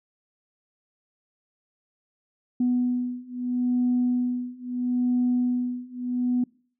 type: beating tone pair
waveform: sine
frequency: 246.9 / 247.66 Hz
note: B3 / B3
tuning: 0 / +5 cents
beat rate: 0.76 Hz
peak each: -25 / -24 dBFS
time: 2.6-6.44 s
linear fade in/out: 5 ms
effects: noise-tail reverb RT60 0.5 s tail -26 dB re dry + tanh soft clip ceiling -15 dBFS